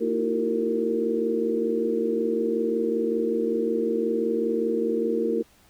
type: tone cluster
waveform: sine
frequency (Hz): 228.2 / 313.8 / 339.1 / 378.5 / 460.6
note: A#3 / D#4 / E4 / F#4 / A#4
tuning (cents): -37 / +15 / +49 / +39 / -21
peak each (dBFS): -29 / -31 / -30 / -30 / -25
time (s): 0-5.43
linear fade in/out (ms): 20
effects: pink hiss -58 dBFS RMS until 5.69 s